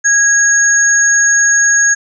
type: tone pair together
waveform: sine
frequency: 1648 / 6592 Hz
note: G#6 / G#8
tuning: -14 / -14 cents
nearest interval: 2 octaves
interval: 2400 cents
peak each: -10 dBFS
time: 0.04-1.95 s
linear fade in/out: 20 ms
effects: none